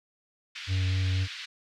white band-pass noise, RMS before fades -40 dBFS, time 0.55-1.46 s, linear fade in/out 10 ms, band 1600 to 4200 Hz, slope 24 dB/octave
triangle tone with vibrato, 93.6 Hz, F#2, 20 cents sharp, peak -22 dBFS, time 0.67-1.28 s, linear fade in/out 50 ms, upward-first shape sine, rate 4 Hz, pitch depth 13 cents each way
effects none

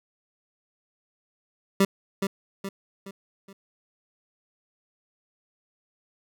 25% pulse tone with echo, 195.7 Hz, G3, 3 cents flat, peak -13 dBFS, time 1.8-1.85 s, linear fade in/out 5 ms, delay 420 ms, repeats 4, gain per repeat -7 dB, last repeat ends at 3.53 s, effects none

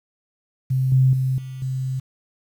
sine tone with level steps, 130.81 Hz, C3, in tune, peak -17 / -12 / -18 / -30 / -22 dBFS, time 0.7-2 s, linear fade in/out 10 ms, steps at 0.92 / 1.13 / 1.38 / 1.62 s, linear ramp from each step 2 ms, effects 8-bit

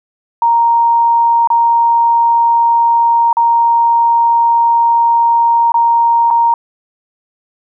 sine tone with dropouts, 932.3 Hz, A#5, in tune, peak -7 dBFS, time 0.42-6.54 s, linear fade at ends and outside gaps 2 ms, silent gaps 1.474-1.502 / 3.329-3.369 / 5.72-5.742 / 6.304-6.309 s, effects none

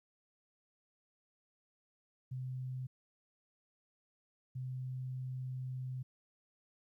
sine tone bursts at uneven times, 128.6 Hz, C3, 30 cents flat, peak -38 dBFS, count 2, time 2.31-2.87 / 4.55-6.03 s, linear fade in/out 10 ms, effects 13-bit

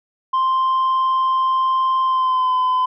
sine tone with pitch glide, 1046.5 to 1017.3 Hz, C6 to C6, 0 to -49 cents, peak -12 dBFS, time 0.33-2.86 s, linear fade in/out 10 ms, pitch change -49 cents, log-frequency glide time 2.04-2.54 s, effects tanh soft clip ceiling -14 dBFS

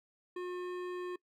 sine tone with hard clipping, 359.8 Hz, F#4, 48 cents flat, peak -39 dBFS, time 0.36-1.16 s, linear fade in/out 5 ms, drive 14 dB, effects noise-tail reverb RT60 0.1 s tail -22 dB re dry

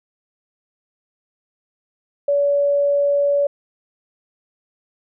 sine tone, 570 Hz, C#5, 48 cents sharp, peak -14 dBFS, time 2.28-3.47 s, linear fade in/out 5 ms, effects none

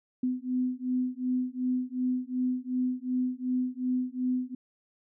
sine beating tone pair, 251.5 / 254.2 Hz, B3 / C4, +32 / -50 cents, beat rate 2.7 Hz, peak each -30 dBFS, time 0.23-4.55 s, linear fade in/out 5 ms, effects none

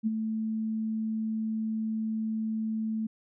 sine tone with ADSR envelope, 220 Hz, A3, in tune, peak -22 dBFS, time 0.03-3.07 s, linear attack 37 ms, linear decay 24 ms, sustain -6 dB, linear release 8 ms, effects none

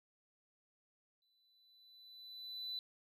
triangle tone with exponential growth, 3992 Hz, B7, 18 cents sharp, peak -36 dBFS, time 1.22-2.79 s, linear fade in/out 1 ms, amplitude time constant 340 ms, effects tanh soft clip ceiling -36 dBFS + resampled to 32000 Hz

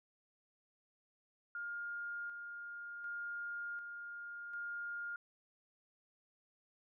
sine tone with tremolo, 1413 Hz, F6, 20 cents sharp, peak -40 dBFS, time 1.55-5.16 s, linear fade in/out 2 ms, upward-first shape square, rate 0.67 Hz, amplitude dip 40%, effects none

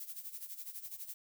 violet noise with tremolo, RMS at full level -43 dBFS, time 0-1.14 s, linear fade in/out 2 ms, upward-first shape sine, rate 12 Hz, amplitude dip 75%, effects none

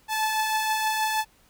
sawtooth beating tone pair, 864 / 870.3 Hz, A5 / A5, -32 / -19 cents, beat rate 6.3 Hz, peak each -29 / -20 dBFS, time 0.08-1.25 s, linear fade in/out 50 ms, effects pink hiss -60 dBFS RMS until 1.49 s

